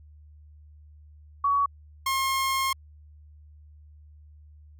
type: tone pair in turn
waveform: sine / sawtooth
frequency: 1127 / 1071.8 Hz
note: C#6 / C6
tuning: +28 / +41 cents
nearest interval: minor second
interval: 87 cents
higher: first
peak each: -20 dBFS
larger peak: neither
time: 1.44-1.66 / 2.06-2.73 s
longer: second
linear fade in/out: 5 ms
effects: added 75 Hz sine -48 dBFS peak until 4.79 s